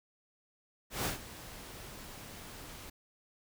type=noise with ADSR envelope; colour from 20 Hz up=pink; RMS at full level=-32 dBFS; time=0.9-2.9 s; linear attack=150 ms; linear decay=130 ms; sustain=-16 dB; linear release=6 ms; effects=none